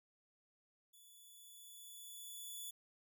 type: tone with level ramp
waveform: 5% pulse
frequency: 3445 Hz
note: A7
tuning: 37 cents flat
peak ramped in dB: -54 to -37 dBFS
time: 0.93-2.71 s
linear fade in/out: 10 ms
effects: none